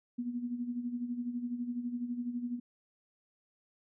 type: tone with tremolo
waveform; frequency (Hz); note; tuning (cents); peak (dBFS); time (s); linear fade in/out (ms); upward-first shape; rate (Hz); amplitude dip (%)
sine; 242.2; B3; -34; -31; 0.18-2.6; 10; sine; 12; 65
effects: none